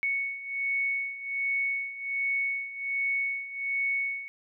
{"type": "beating tone pair", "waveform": "sine", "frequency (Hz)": [2217, 2218.3], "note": ["C#7", "C#7"], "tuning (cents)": [0, 1], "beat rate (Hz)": 1.3, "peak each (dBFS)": [-33, -29], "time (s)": [0.03, 4.28], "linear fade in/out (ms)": 0, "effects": []}